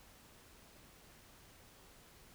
silence, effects pink hiss -61 dBFS RMS until 2.34 s

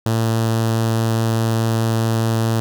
sawtooth tone with notch filter, 113.1 Hz, A2, 48 cents sharp, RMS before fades -18 dBFS, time 0.06-2.6 s, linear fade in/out 0 ms, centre 2200 Hz, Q 1.9, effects none

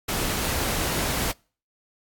pink noise, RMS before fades -26 dBFS, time 0.08-1.32 s, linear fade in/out 10 ms, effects noise-tail reverb RT60 0.4 s tail -26 dB re dry + AAC 64 kbps

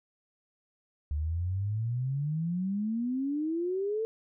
sine exponential sweep, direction up, 72.1 to 452.2 Hz, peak -28 dBFS, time 1.11-4.05 s, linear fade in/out 0 ms, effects none

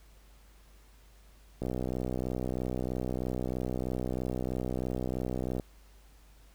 click train, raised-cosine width 2 ms, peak -20 dBFS, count 252, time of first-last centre 1.62-5.598 s, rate 63.1 Hz, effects added 50 Hz sine -55 dBFS peak until 6.54 s + pink hiss -63 dBFS RMS until 6.54 s

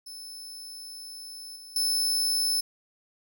sawtooth tone with level steps, 5260 Hz, E8, 5 cents flat, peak -37 / -41 / -21 dBFS, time 0.06-2.61 s, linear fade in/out 10 ms, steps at 1.56 / 1.76 s, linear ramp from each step 2 ms, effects none

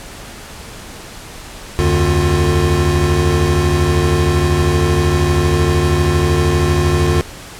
square tone cluster, 76.4 / 89.2 / 149.1 / 355 Hz, D#2 / F2 / D3 / F4, -31 / +37 / +27 / +28 cents, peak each -18 dBFS, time 1.79-7.21 s, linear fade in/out 0 ms, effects pink hiss -33 dBFS RMS until 7.59 s + low-pass 11000 Hz 12 dB/octave

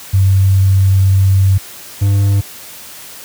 sine / triangle tone pair in turn, 96.3 / 99.89 Hz, G2 / G2, -30 / +33 cents, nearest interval minor second, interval 63 cents, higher second, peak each -6 dBFS, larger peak neither, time 0.13-1.58 / 2.01-2.41 s, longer first, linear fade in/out 10 ms, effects white hiss -33 dBFS RMS until 3.24 s + high-pass 60 Hz 12 dB/octave

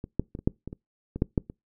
clicks, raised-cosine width 3 ms, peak -21 / -10 / -22 / -26 / -8 / -22 / -25 / -20 / -9 / -9 / -25 dBFS, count 11, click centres 0.041 / 0.196 / 0.351 / 0.39 / 0.475 / 0.676 / 0.729 / 1.16 / 1.221 / 1.378 / 1.499 s, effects noise-tail reverb RT60 0.2 s tail -25 dB re dry

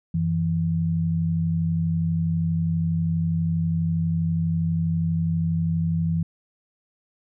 sine tone pair together, 92.5 / 164.82 Hz, F#2 / E3, 0 / 0 cents, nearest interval minor seventh, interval 1000 cents, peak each -27 / -21 dBFS, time 0.14-6.23 s, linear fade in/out 5 ms, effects none

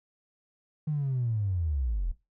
triangle linear sweep, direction down, 155.56 to 36.71 Hz, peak -22 dBFS, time 0.87-2.12 s, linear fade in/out 10 ms, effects noise-tail reverb RT60 0.2 s tail -18 dB re dry + tanh soft clip ceiling -24 dBFS

